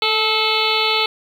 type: harmonic tone with a mistuned harmonic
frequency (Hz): 434.8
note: A4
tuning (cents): -21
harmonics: 1 / 2 / 3 / 5 / 6 / 7 / 8 / 9 / 10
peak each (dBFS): -24 / -24 / -24 / -24 / -24 / -24 / -24 / -24 / -24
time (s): 0.02-1.06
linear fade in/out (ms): 2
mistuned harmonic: 1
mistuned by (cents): +22
effects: 7-bit